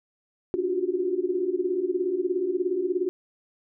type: tone cluster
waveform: sine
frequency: 290.4 / 353 / 369.9 / 389.7 Hz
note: D4 / F4 / F#4 / G4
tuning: -19 / +19 / 0 / -10 cents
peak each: -36 / -27 / -27 / -32 dBFS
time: 0.54-3.09 s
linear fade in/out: 0 ms
effects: none